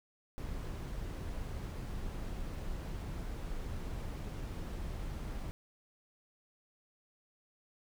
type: noise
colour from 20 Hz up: brown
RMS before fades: -40 dBFS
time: 0.38-5.51 s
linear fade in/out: 0 ms
effects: none